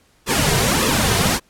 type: noise with flanger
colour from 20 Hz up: pink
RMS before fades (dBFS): -17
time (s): 0.26-1.4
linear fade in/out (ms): 50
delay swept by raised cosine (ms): 1.3 to 3.6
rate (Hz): 1.7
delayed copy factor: -0.7
effects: pink hiss -57 dBFS RMS until 1.49 s + low-pass 12000 Hz 12 dB/octave